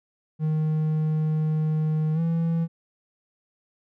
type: tone with pitch glide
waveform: triangle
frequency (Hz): 155.56 to 165.76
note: D#3 to E3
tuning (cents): 0 to +10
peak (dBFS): -19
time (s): 0.39-2.68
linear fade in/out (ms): 50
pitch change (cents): +110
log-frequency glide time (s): 2.14-2.2
effects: none